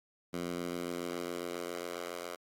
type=tone with high-pass filter sweep; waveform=10% pulse; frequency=87.31 Hz; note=F2; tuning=in tune; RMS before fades=-39 dBFS; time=0.33-2.36 s; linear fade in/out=10 ms; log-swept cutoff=190 to 600 Hz; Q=1.2; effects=AAC 48 kbps